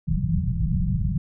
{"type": "low-pass noise", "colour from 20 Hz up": "white", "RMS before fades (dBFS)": -23, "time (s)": [0.07, 1.18], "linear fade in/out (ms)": 5, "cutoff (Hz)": 190, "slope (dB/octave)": 96, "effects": []}